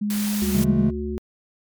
sine tone with pitch glide, 207.5 to 199.51 Hz, G#3 to G3, -1 to +31 cents, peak -21 dBFS, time 0.01-0.85 s, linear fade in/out 10 ms, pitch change -68 cents, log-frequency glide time 0.41-0.51 s
white noise, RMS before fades -31 dBFS, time 0.1-0.64 s, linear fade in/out 2 ms
harmonic tone, 73.1 Hz, D2, 7 cents flat, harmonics 1 / 3 / 5, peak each -29 / -29 / -29 dBFS, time 0.42-1.18 s, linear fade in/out 0 ms
triangle chord, A major seventh, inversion first, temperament equal, 138.59 / 164.81 / 207.7 / 220 Hz, C#3 / E3 / G#3 / A3, 0 / 0 / 0 / 0 cents, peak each -22 / -25 / -22 / -21 dBFS, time 0.54-0.91 s, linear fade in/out 10 ms
effects MP3 96 kbps

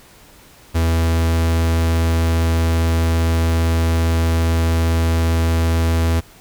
45% pulse tone, 82.41 Hz, E2, in tune, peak -14 dBFS, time 0.74-6.21 s, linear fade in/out 20 ms, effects pink hiss -46 dBFS RMS until 6.4 s

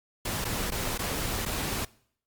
pink noise with dropouts, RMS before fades -31 dBFS, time 0.25-1.85 s, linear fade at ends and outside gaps 5 ms, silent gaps 0.445-0.451 / 0.705-0.718 / 0.978-0.99 / 1.453-1.46 s, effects noise-tail reverb RT60 0.6 s tail -22 dB re dry + Opus 48 kbps

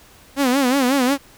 sawtooth tone with vibrato, 263.3 Hz, C4, 11 cents sharp, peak -11 dBFS, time 0.36-1.18 s, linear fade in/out 50 ms, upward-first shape sine, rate 5.5 Hz, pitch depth 130 cents each way, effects pink hiss -48 dBFS RMS until 1.37 s

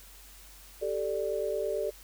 sine chord, G suspended second, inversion none, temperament just, 392 / 441 / 588 Hz, G4 / A4 / D5, 0 / +4 / +2 cents, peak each -34 / -33 / -32 dBFS, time 0.81-1.91 s, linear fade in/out 20 ms, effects added 47 Hz sine -53 dBFS peak until 2.03 s + white hiss -53 dBFS RMS until 2.03 s

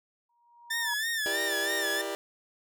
sine tone with exponential growth, 947 Hz, A#5, 27 cents sharp, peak -32 dBFS, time 0.29-0.94 s, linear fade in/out 5 ms, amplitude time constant 140 ms
sawtooth tone with vibrato, 1770 Hz, A6, 10 cents sharp, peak -25 dBFS, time 0.7-2.02 s, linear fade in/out 10 ms, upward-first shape sine, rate 3.1 Hz, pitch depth 85 cents each way
sawtooth chord, E half-diminished seventh, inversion none, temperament just, 329.6 / 395.6 / 474.7 / 593.3 Hz, E4 / G4 / Bb4 / D5, 0 / +16 / +31 / +18 cents, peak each -36 / -32 / -37 / -32 dBFS, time 1.26-2.15 s, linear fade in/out 0 ms
effects none

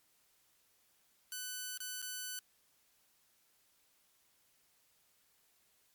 5% pulse tone with dropouts, 1500 Hz, F#6, 23 cents sharp, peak -29 dBFS, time 1.32-2.39 s, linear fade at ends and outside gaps 1 ms, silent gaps 1.775-1.803 / 2.018-2.025 s, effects white hiss -72 dBFS RMS until 5.94 s + MP3 96 kbps

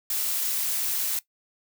blue noise, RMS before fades -27 dBFS, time 0.1-1.19 s, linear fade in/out 2 ms, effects noise-tail reverb RT60 0.1 s tail -18 dB re dry

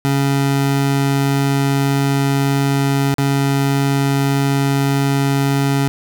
25% pulse tone with dropouts, 138.59 Hz, C#3, in tune, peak -10 dBFS, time 0.05-5.88 s, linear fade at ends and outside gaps 0 ms, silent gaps 3.141-3.183 s, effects none

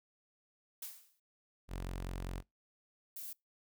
blue noise with exponential decay, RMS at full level -41 dBFS, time 0.82-1.2 s, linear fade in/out 5 ms, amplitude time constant 81 ms
sawtooth tone, 45 Hz, F#1, 47 cents flat, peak -35 dBFS, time 1.68-2.43 s, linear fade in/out 50 ms
violet noise, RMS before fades -45 dBFS, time 3.16-3.33 s, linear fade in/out 5 ms
effects noise-tail reverb RT60 0.2 s tail -25 dB re dry

